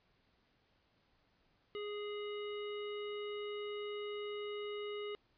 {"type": "harmonic tone", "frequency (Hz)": 414.9, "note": "G#4", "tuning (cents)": -2, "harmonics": [1, 3, 5, 7, 9], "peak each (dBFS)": [-40, -51, -52, -51, -58], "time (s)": [1.75, 5.15], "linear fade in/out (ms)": 0, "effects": ["pink hiss -74 dBFS RMS until 5.37 s", "resampled to 11025 Hz"]}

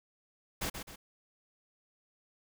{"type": "noise with echo", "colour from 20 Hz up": "pink", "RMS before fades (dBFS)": -35, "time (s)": [0.61, 0.7], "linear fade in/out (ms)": 10, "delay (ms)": 130, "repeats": 2, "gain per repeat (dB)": -7, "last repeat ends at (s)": 0.96, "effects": []}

